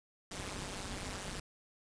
pink noise with amplitude modulation, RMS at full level -38 dBFS, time 0.31-1.4 s, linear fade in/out 5 ms, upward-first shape sine, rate 193 Hz, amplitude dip 95%, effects resampled to 22050 Hz

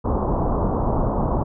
pink low-pass noise, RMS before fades -21 dBFS, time 0.04-1.44 s, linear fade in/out 20 ms, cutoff 1100 Hz, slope 48 dB/octave, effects none

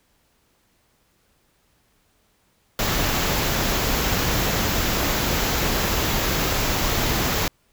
pink band-stop noise, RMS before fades -22 dBFS, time 2.79-7.48 s, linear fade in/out 2 ms, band 7700 to 11000 Hz, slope 96 dB/octave, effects pink hiss -64 dBFS RMS until 7.72 s

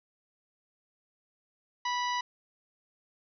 harmonic tone, 982 Hz, B5, 10 cents flat, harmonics 1 / 2 / 3 / 4 / 5 / 6, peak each -30 / -36 / -40 / -42 / -44 / -46 dBFS, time 1.85-2.21 s, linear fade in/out 5 ms, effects none

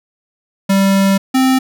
square tone pair in turn, 195.2 / 261.3 Hz, G3 / C4, -7 / -2 cents, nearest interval perfect fourth, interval 505 cents, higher second, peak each -10 dBFS, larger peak neither, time 0.69-1.18 / 1.34-1.59 s, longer first, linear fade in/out 10 ms, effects none

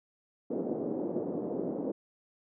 pink band-pass noise, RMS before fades -34 dBFS, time 0.5-1.92 s, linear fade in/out 10 ms, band 220 to 540 Hz, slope 24 dB/octave, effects none

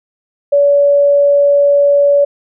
sine tone, 570 Hz, C#5, 48 cents sharp, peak -6 dBFS, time 0.52-2.25 s, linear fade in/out 10 ms, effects none

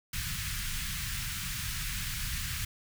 pink band-stop noise, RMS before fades -35 dBFS, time 0.13-2.65 s, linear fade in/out 5 ms, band 160 to 1500 Hz, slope 24 dB/octave, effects none

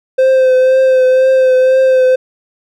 triangle tone with vibrato, 519 Hz, C5, 14 cents flat, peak -4 dBFS, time 0.18-2.16 s, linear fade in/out 10 ms, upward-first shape triangle, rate 2 Hz, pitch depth 27 cents each way, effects none

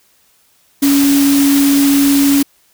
sine tone in noise, 280.3 Hz, C#4, 19 cents sharp, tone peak -8 dBFS, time 0.82-2.43 s, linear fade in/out 10 ms, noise white, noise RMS -19 dBFS, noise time 0.82-2.43 s, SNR +8 dB, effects white hiss -54 dBFS RMS until 2.73 s

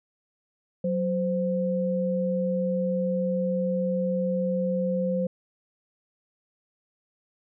sine tone pair together, 185 / 518.3 Hz, F#3 / C5, 0 / -16 cents, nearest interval octave + tritone, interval 1784 cents, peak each -26 / -26 dBFS, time 0.84-5.27 s, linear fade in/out 5 ms, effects none

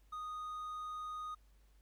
triangle tone, 1240 Hz, D#6, 6 cents flat, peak -39 dBFS, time 0.12-1.35 s, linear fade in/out 10 ms, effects added 50 Hz sine -63 dBFS peak until 1.81 s + pink hiss -75 dBFS RMS until 1.81 s

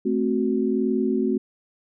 sine chord, F# diminished, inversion first, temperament equal, 220 / 261.6 / 370 Hz, A3 / C4 / F#4, 0 / 0 / 0 cents, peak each -24 dBFS, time 0.05-1.38 s, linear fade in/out 10 ms, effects none

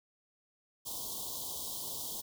white band-stop noise, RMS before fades -40 dBFS, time 0.85-2.22 s, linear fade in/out 20 ms, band 1100 to 3100 Hz, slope 96 dB/octave, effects none

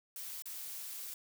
blue noise with dropouts, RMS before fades -44 dBFS, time 0.16-1.14 s, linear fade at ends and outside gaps 2 ms, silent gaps 0.422-0.456 s, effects none

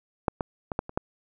clicks, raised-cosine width 1 ms, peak -8 / -13 / -16 / -11 / -24 / -11 dBFS, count 6, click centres 0.282 / 0.408 / 0.718 / 0.791 / 0.894 / 0.975 s, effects none

